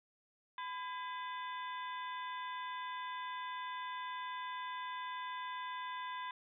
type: harmonic tone with a mistuned harmonic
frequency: 503 Hz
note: B4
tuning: 32 cents sharp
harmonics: 2 / 3 / 4 / 5 / 6 / 7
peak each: -41 / -49 / -51 / -57 / -58 / -52 dBFS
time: 0.58-6.31 s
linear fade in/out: 2 ms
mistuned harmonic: 3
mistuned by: +130 cents
effects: none